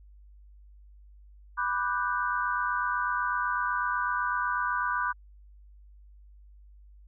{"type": "chord", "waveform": "sine", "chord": "G major seventh", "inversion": "first", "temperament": "equal with one note detuned", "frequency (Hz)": [987.8, 1180.8, 1480, 1568], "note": ["B5", "D6", "F#6", "G6"], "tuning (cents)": [0, 9, 0, 0], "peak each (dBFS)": [-31, -31, -31, -35], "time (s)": [1.57, 5.13], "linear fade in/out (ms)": 20, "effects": ["added 50 Hz sine -50 dBFS peak until 7.07 s"]}